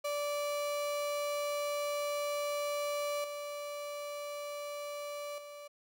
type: tone with level steps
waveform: 35% pulse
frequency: 582 Hz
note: D5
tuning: 16 cents flat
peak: -31 / -37 / -44 dBFS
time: 0.04-5.68 s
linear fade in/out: 10 ms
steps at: 3.24 / 5.38 s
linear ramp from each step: 2 ms
effects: none